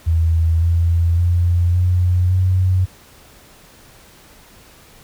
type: tone with pitch steps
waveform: sine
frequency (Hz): 82 / 84.5 / 87.08 / 89.73 / 92.47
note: E2 / E2 / F2 / F2 / F#2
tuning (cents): -9 / +43 / -5 / +47 / -1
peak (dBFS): -12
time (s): 0.06-2.86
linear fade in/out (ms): 20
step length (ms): 560
effects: pink hiss -46 dBFS RMS until 5.03 s